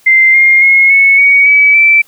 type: tone with pitch steps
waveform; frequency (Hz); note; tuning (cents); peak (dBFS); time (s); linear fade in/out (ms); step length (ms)
sine; 2084 / 2123 / 2162 / 2203 / 2244 / 2286 / 2328; C7 / C7 / C#7 / C#7 / C#7 / D7 / D7; -7 / +25 / -44 / -11 / +21 / -47 / -16; -3; 0.06-2.02; 10; 280
effects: white hiss -47 dBFS RMS until 2.07 s